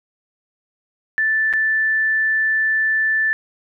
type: tone with dropouts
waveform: sine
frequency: 1760 Hz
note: A6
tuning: in tune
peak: -15 dBFS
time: 1.18-3.33 s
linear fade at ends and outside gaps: 0 ms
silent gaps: 1.528-1.536 s
effects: none